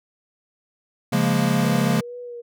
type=chord; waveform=square; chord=Bb minor seventh; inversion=first; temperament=equal; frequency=138.59 / 174.61 / 207.7 / 233.1 Hz; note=Db3 / F3 / Ab3 / Bb3; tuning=0 / 0 / 0 / 0 cents; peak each=-24 dBFS; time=1.12-2.01 s; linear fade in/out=10 ms
type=tone with vibrato; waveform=sine; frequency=481.9 Hz; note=B4; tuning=43 cents flat; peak=-32 dBFS; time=1.62-2.42 s; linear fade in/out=20 ms; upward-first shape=sine; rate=2.2 Hz; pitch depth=29 cents each way
effects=none